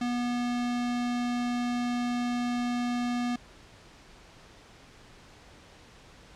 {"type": "tone", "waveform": "square", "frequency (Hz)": 242.9, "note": "B3", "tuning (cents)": -29, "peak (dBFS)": -28, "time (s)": [0.01, 3.36], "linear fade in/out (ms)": 5, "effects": ["pink hiss -53 dBFS RMS until 6.35 s", "low-pass 6000 Hz 12 dB/octave"]}